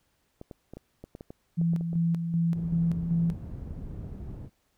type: clicks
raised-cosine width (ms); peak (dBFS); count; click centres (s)
2; -28; 12; 0.414 / 0.512 / 0.736 / 0.77 / 1.04 / 1.151 / 1.209 / 1.305 / 1.614 / 1.735 / 1.81 / 1.931
type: tone with tremolo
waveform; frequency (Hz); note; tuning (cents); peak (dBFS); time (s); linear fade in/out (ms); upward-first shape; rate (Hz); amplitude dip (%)
sine; 167.7; E3; +30; -22; 1.57-3.34; 20; square; 2.6; 50
type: low-pass noise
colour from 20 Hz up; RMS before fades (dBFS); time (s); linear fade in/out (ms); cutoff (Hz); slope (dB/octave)
white; -39; 2.53-4.5; 50; 140; 12
effects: pink hiss -72 dBFS RMS until 4.77 s